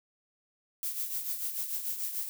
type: noise with tremolo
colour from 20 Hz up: violet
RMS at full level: -32 dBFS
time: 0.83-2.29 s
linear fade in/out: 0 ms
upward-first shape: triangle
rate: 6.8 Hz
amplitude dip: 65%
effects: none